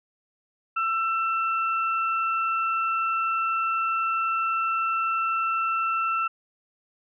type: tone pair together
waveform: sine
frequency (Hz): 1336.1 / 2680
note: E6 / E7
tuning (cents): +23 / +28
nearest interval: octave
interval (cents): 1205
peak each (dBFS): -23 / -31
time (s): 0.76-6.28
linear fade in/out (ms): 10
effects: none